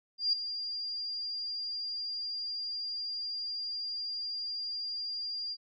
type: tone with ADSR envelope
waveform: sine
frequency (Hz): 4796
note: D8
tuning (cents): +36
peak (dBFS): -23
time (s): 0.18-5.57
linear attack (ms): 150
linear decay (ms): 4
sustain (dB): -11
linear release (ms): 48
effects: none